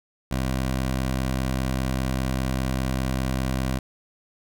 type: tone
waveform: 15% pulse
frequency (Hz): 65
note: C2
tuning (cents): -11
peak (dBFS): -17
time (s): 0.31-3.79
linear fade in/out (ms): 5
effects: none